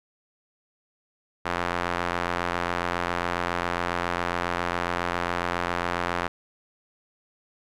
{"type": "tone with band-pass filter", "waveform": "sawtooth", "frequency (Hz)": 87.31, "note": "F2", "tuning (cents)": 0, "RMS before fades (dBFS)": -28, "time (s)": [1.45, 6.28], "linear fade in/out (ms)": 10, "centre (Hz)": 1300, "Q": 1, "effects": []}